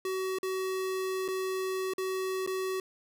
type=tone with dropouts; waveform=square; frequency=377.1 Hz; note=F#4; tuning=33 cents sharp; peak=-31 dBFS; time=0.05-2.8 s; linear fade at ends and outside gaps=2 ms; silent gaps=0.386-0.43 / 1.28-1.285 / 1.936-1.981 / 2.464-2.474 s; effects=none